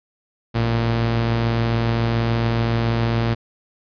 sawtooth tone pair together, 54.34 / 115.7 Hz, A1 / A#2, -21 / -13 cents, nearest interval octave + minor second, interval 1308 cents, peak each -24 / -14 dBFS, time 0.54-3.35 s, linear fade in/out 20 ms, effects resampled to 11025 Hz

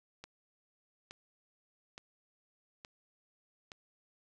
click train, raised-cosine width 0.2 ms, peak -29 dBFS, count 5, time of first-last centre 0.24-3.718 s, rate 1.15 Hz, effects none

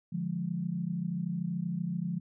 sine chord, D diminished, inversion none, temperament equal, 146.83 / 174.61 / 207.7 Hz, D3 / F3 / Ab3, 0 / 0 / 0 cents, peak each -38 / -32 / -38 dBFS, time 0.12-2.2 s, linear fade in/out 10 ms, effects none

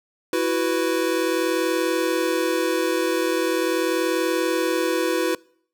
square chord, E suspended second, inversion none, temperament equal, 329.6 / 370 / 493.9 Hz, E4 / F#4 / B4, 0 / 0 / 0 cents, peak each -25 dBFS, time 0.33-5.35 s, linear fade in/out 2 ms, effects noise-tail reverb RT60 0.6 s tail -25 dB re dry

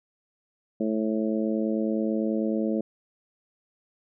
harmonic tone, 109.2 Hz, A2, 13 cents flat, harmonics 2 / 3 / 4 / 5 / 6, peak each -26 / -29 / -33 / -32 / -39 dBFS, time 0.8-2.81 s, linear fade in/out 5 ms, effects none

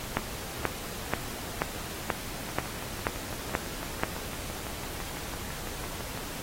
two click trains, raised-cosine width 0.5 ms, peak -23 / -10 dBFS, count 23 / 9, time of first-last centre 2.49-6.175 / 0.17-4.035 s, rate 5.97 / 2.07 Hz, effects pink hiss -39 dBFS RMS until 6.42 s + AAC 48 kbps

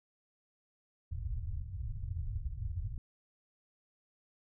white low-pass noise, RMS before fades -38 dBFS, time 1.11-2.98 s, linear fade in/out 2 ms, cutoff 110 Hz, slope 48 dB/octave, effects none

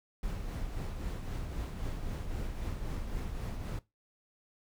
brown noise with tremolo, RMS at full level -35 dBFS, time 0.23-3.79 s, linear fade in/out 2 ms, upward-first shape triangle, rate 3.8 Hz, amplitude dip 45%, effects noise-tail reverb RT60 0.2 s tail -18 dB re dry

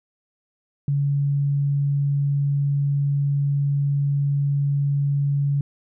sine tone, 141.6 Hz, C#3, 37 cents sharp, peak -18 dBFS, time 0.88-5.61 s, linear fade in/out 2 ms, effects none

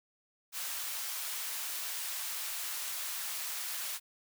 white high-pass noise, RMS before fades -38 dBFS, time 0.52-4 s, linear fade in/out 50 ms, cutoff 890 Hz, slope 12 dB/octave, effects none

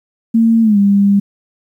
sine tone with pitch glide, 227.3 to 200.2 Hz, A#3 to G3, -43 to +37 cents, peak -7 dBFS, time 0.34-1.2 s, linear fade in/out 10 ms, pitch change -220 cents, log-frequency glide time 0.62-0.78 s, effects 8-bit

